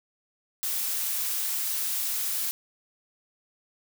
blue noise with high-pass filter sweep, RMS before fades -29 dBFS, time 0.63-2.51 s, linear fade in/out 0 ms, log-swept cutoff 420 to 790 Hz, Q 0.75, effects none

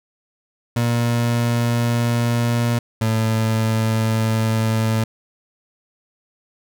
30% pulse tone pair in turn, 118.4 / 111.18 Hz, A#2 / A2, +27 / +18 cents, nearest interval minor second, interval 109 cents, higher first, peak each -14 dBFS, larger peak neither, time 0.76-2.79 / 3.01-5.04 s, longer neither, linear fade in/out 5 ms, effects none

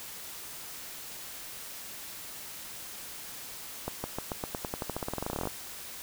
accelerating click train, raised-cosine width 1 ms, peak -18 dBFS, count 25, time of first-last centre 3.88-5.473 s, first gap 160 ms, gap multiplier 0.91, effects white hiss -43 dBFS RMS until 6.02 s

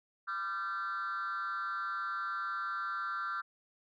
sine tone with frequency modulation, 1371 Hz, F6, 32 cents flat, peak -32 dBFS, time 0.27-3.42 s, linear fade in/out 20 ms, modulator 182 Hz, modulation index 1, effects tanh soft clip ceiling -32 dBFS

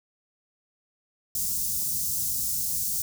white band-stop noise, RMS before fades -28 dBFS, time 1.35-3.02 s, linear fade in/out 2 ms, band 190 to 5700 Hz, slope 24 dB/octave, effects none

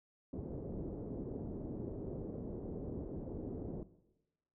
white low-pass noise, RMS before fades -43 dBFS, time 0.33-3.83 s, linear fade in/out 2 ms, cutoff 430 Hz, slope 24 dB/octave, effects noise-tail reverb RT60 1.0 s tail -17 dB re dry

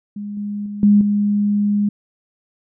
sine tone with level steps, 205.5 Hz, G#3, 18 cents flat, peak -25 / -22 / -25 / -8 / -14 dBFS, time 0.16-1.89 s, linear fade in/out 5 ms, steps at 0.37 / 0.66 / 0.83 / 1.01 s, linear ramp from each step 2 ms, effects none

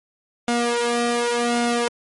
sawtooth tone with flanger, 238.3 Hz, A#3, 38 cents sharp, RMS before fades -21 dBFS, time 0.48-1.88 s, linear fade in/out 2 ms, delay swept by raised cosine 1.4 to 2.6 ms, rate 0.89 Hz, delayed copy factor +1, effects MP3 48 kbps

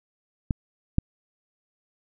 clicks, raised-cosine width 5 ms, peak -11 / -7 dBFS, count 2, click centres 0.508 / 0.984 s, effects none

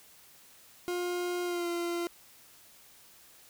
40% pulse tone with pitch glide, 354.5 to 344.4 Hz, F4 to F4, +26 to -24 cents, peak -30 dBFS, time 0.88-2.07 s, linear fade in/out 0 ms, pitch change -50 cents, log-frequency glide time 1.44-1.68 s, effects white hiss -57 dBFS RMS until 3.49 s

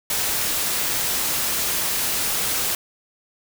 white noise, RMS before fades -23 dBFS, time 0.1-2.75 s, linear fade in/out 2 ms, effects none

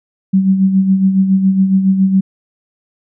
sine tone with tremolo, 191.4 Hz, G3, 41 cents flat, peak -6 dBFS, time 0.33-2.21 s, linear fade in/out 10 ms, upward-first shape sine, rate 7.2 Hz, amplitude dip 55%, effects none

